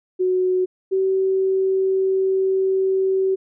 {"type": "tone pair in turn", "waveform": "sine", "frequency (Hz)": [368.6, 381.7], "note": ["F#4", "G4"], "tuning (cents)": [-7, -46], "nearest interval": "minor second", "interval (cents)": 61, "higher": "second", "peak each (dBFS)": [-16, -16], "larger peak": "neither", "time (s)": [[0.19, 0.66], [0.91, 3.36]], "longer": "second", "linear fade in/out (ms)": 20, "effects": []}